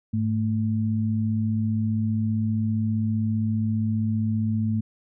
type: tone pair together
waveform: sine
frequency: 105.36 / 220.5 Hz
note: G#2 / A3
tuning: +25 / +4 cents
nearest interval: octave + minor second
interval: 1279 cents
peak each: -24 dBFS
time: 0.13-4.81 s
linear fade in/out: 10 ms
effects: none